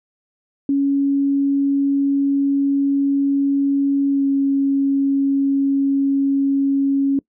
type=tone with pitch glide; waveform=sine; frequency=278.5 to 275.8 Hz; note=C#4 to C#4; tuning=+8 to -9 cents; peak=-14 dBFS; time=0.69-7.19 s; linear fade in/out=2 ms; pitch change=-17 cents; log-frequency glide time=4.1-4.24 s; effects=noise-tail reverb RT60 0.1 s tail -23 dB re dry